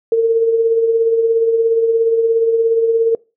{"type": "tone with tremolo", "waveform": "sine", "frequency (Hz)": 455.7, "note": "A#4", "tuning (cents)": -39, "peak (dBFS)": -8, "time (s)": [0.12, 3.15], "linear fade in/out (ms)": 2, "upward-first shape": "triangle", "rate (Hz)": 17, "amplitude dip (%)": 50, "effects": ["noise-tail reverb RT60 0.3 s tail -24 dB re dry"]}